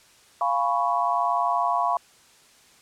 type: chord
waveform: sine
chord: C# dominant seventh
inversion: first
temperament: equal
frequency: 698.5 / 830.6 / 987.8 / 1108.7 Hz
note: E#5 / G#5 / B5 / C#6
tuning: 0 / 0 / 0 / 0 cents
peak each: -25 / -30 / -25 / -26 dBFS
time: 0.41-1.97 s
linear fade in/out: 2 ms
effects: white hiss -55 dBFS RMS until 2.81 s + low-pass 9000 Hz 12 dB/octave